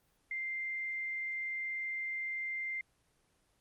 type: tone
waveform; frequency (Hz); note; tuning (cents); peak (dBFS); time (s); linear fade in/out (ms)
sine; 2093; C7; 0; -35; 0.31-2.81; 2
effects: pink hiss -73 dBFS RMS until 3.6 s + Opus 24 kbps